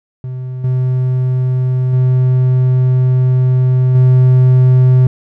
triangle tone with level steps, 127.9 Hz, C3, 39 cents flat, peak -18 / -9 / -6 / -3 dBFS, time 0.24-5.07 s, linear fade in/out 2 ms, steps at 0.64 / 1.93 / 3.95 s, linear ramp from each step 2 ms, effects none

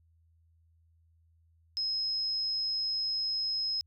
sine tone, 5130 Hz, E8, 48 cents flat, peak -29 dBFS, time 1.77-3.81 s, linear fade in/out 0 ms, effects added 82 Hz sine -63 dBFS peak until 3.86 s

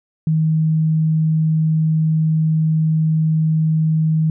sine tone, 158.1 Hz, D#3, 28 cents sharp, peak -13 dBFS, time 0.27-4.3 s, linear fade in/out 2 ms, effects none

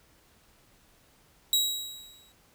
sawtooth tone with exponential decay, 3853 Hz, B7, 44 cents flat, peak -17 dBFS, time 1.53-2.32 s, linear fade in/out 1 ms, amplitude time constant 170 ms, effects pink hiss -62 dBFS RMS until 2.54 s

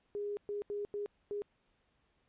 sine tone bursts at uneven times, 410.4 Hz, G#4, 21 cents flat, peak -35 dBFS, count 5, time 0.15-0.37 / 0.49-0.62 / 0.7-0.85 / 0.94-1.06 / 1.31-1.42 s, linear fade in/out 0 ms, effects pink hiss -75 dBFS RMS until 2.28 s + resampled to 8000 Hz

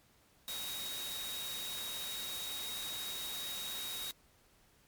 sine tone in noise, 3782 Hz, A#7, 24 cents sharp, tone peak -41 dBFS, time 0.48-4.11 s, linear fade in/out 0 ms, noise white, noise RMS -43 dBFS, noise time 0.48-4.11 s, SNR -1 dB, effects pink hiss -67 dBFS RMS until 4.87 s + MP3 96 kbps

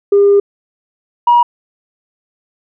sine tone pair in turn, 402.6 / 957.5 Hz, G4 / A#5, +46 / +46 cents, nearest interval octave + minor third, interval 1500 cents, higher second, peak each -4 dBFS, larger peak neither, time 0.12-0.4 / 1.27-1.43 s, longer first, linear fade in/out 5 ms, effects tanh soft clip ceiling -2 dBFS

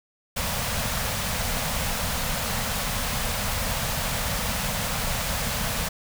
pink band-stop noise, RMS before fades -27 dBFS, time 0.36-5.89 s, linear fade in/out 10 ms, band 240 to 480 Hz, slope 48 dB/octave, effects none

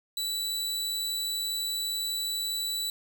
sawtooth tone, 3951 Hz, B7, in tune, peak -26 dBFS, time 0.17-2.9 s, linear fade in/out 2 ms, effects none

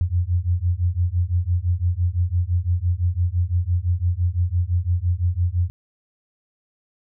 sine beating tone pair, 85.5 / 91.4 Hz, F2 / F#2, -36 / -21 cents, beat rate 5.9 Hz, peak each -21 dBFS, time 0.01-5.7 s, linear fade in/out 0 ms, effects none

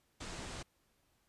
pink low-pass noise, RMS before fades -45 dBFS, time 0.2-0.63 s, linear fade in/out 10 ms, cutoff 8900 Hz, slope 48 dB/octave, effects pink hiss -75 dBFS RMS until 1.28 s + resampled to 32000 Hz

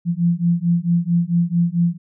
sine beating tone pair, 169.5 / 174 Hz, E3 / F3, +49 / -6 cents, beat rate 4.5 Hz, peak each -18 dBFS, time 0.05-1.98 s, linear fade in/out 50 ms, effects none

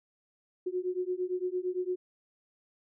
sine beating tone pair, 360 / 368.8 Hz, F#4 / F#4, -47 / -6 cents, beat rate 8.8 Hz, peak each -33 / -33 dBFS, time 0.66-1.96 s, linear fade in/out 10 ms, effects none

